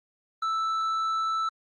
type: tone with tanh clipping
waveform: sine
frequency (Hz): 1318.5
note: E6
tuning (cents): 0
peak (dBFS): -26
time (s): 0.42-1.49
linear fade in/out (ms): 5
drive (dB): 6
effects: Opus 24 kbps